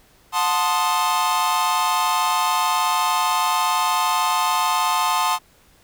45% pulse chord, F# diminished seventh, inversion none, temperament equal with one note detuned, 728.5 / 880 / 1046.5 / 1244.5 Hz, F#5 / A5 / C6 / Eb6, -27 / 0 / 0 / 0 cents, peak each -27 / -22 / -22 / -25 dBFS, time 0.32-5.39 s, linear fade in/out 50 ms, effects pink hiss -55 dBFS RMS until 5.83 s

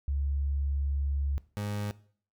sine / 30% pulse tone pair in turn, 70.1 / 103.23 Hz, C#2 / G#2, +20 / -10 cents, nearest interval perfect fifth, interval 670 cents, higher second, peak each -27 / -29 dBFS, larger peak first, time 0.08-1.38 / 1.57-1.91 s, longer first, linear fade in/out 0 ms, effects noise-tail reverb RT60 0.5 s tail -19 dB re dry

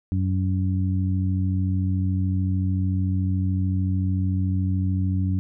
harmonic tone, 93.6 Hz, F#2, 20 cents sharp, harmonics 1 / 2 / 3, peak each -21 / -27 / -31 dBFS, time 0.12-5.39 s, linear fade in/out 0 ms, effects none

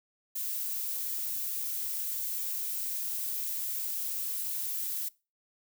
violet noise, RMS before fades -34 dBFS, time 0.35-5.09 s, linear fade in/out 10 ms, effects noise-tail reverb RT60 0.3 s tail -23 dB re dry

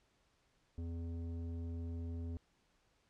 square tone with low-pass filter, 84 Hz, E2, 33 cents sharp, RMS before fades -42 dBFS, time 0.78-2.37 s, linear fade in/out 0 ms, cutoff 330 Hz, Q 1.1, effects pink hiss -75 dBFS RMS until 3.09 s + low-pass 7000 Hz 12 dB/octave

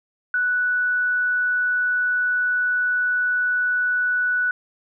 sine tone, 1480 Hz, F#6, in tune, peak -18 dBFS, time 0.34-4.51 s, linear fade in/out 2 ms, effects none

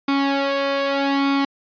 sawtooth tone with flanger, 277.2 Hz, C#4, in tune, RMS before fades -20 dBFS, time 0.08-1.45 s, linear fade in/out 5 ms, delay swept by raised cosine 0.85 to 1.95 ms, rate 0.82 Hz, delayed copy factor +0.7, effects resampled to 11025 Hz

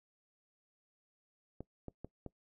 clicks, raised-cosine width 2 ms, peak -30 dBFS, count 4, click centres 1.606 / 1.883 / 2.046 / 2.263 s, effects noise-tail reverb RT60 0.1 s tail -21 dB re dry

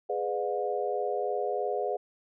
sine chord, G# diminished seventh, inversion none, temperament just, 415.3 / 498.4 / 598 / 717.6 Hz, G#4 / B4 / D5 / F5, 0 / +16 / +31 / +47 cents, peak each -32 / -33 / -35 / -33 dBFS, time 0.09-1.97 s, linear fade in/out 10 ms, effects none

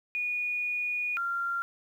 sine tone pair in turn, 2455 / 1383.8 Hz, D#7 / F6, -24 / -16 cents, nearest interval minor seventh, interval 992 cents, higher first, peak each -28 dBFS, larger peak neither, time 0.15-1.17 / 1.17-1.62 s, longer first, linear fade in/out 0 ms, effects 10-bit

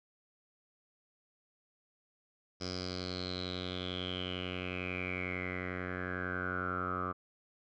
10% pulse tone with low-pass filter sweep, 91.1 Hz, F#2, 26 cents flat, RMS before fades -38 dBFS, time 2.6-7.13 s, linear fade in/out 20 ms, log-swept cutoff 5200 to 1200 Hz, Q 10, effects none

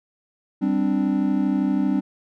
triangle chord, G suspended fourth, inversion none, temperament just, 196 / 261.3 / 294 Hz, G3 / C4 / D4, 0 / -2 / +2 cents, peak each -21 dBFS, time 0.61-2.01 s, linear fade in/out 20 ms, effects none

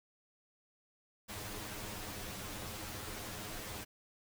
pink noise with comb filter, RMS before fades -44 dBFS, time 1.28-3.85 s, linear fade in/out 20 ms, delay 9.6 ms, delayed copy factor +0.8, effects none

